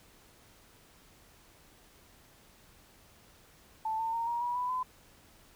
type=tone with pitch steps; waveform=sine; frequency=880 / 901.1 / 922.7 / 944.8 / 967.4 / 990.6 / 1014.4 Hz; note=A5 / A5 / A#5 / A#5 / B5 / B5 / B5; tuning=0 / +41 / -18 / +23 / -36 / +5 / +46 cents; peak=-30 dBFS; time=3.85-4.83 s; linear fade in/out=5 ms; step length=140 ms; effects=pink hiss -60 dBFS RMS until 5.55 s